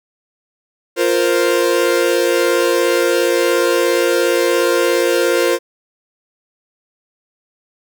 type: chord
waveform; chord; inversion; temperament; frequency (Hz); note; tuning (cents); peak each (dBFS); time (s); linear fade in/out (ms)
45% pulse; F suspended fourth; none; equal; 349.2 / 466.2 / 523.3; F4 / Bb4 / C5; 0 / 0 / 0; -17; 0.96-5.59; 50
effects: none